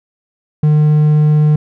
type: tone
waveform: triangle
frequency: 151.3 Hz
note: D#3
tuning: 48 cents flat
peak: -5 dBFS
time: 0.63-1.56 s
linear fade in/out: 5 ms
effects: none